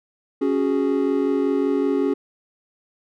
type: chord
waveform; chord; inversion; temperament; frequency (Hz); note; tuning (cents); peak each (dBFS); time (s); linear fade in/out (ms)
triangle; C# suspended fourth; none; equal; 277.2 / 370 / 415.3; C#4 / F#4 / G#4; 0 / 0 / 0; -19 / -22 / -21; 0.41-2.14; 10
effects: none